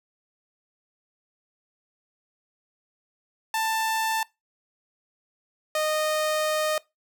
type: tone pair in turn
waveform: sawtooth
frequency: 887 / 617.1 Hz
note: A5 / D#5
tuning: +14 / -14 cents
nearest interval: tritone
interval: 628 cents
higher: first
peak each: -20 / -19 dBFS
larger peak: second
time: 3.54-4.23 / 5.75-6.78 s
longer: second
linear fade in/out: 2 ms
effects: noise-tail reverb RT60 0.2 s tail -21 dB re dry